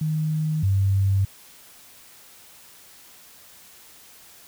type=tone pair in turn; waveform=sine; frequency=155.56 / 97.52 Hz; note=D#3 / G2; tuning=0 / -8 cents; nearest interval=minor sixth; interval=808 cents; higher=first; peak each=-21 / -17 dBFS; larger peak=second; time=0.01-0.63 / 0.63-1.25 s; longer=neither; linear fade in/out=5 ms; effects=white hiss -49 dBFS RMS until 4.47 s